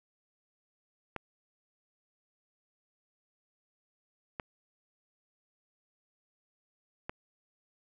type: clicks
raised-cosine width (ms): 0.5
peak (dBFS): -21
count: 3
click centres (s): 1.163 / 4.398 / 7.095
effects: none